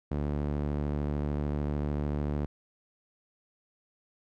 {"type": "tone with band-pass filter", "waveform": "sawtooth", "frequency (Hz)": 73.42, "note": "D2", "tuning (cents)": 0, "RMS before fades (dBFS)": -31, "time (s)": [0.11, 2.46], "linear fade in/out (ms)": 5, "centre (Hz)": 230, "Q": 0.54, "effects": []}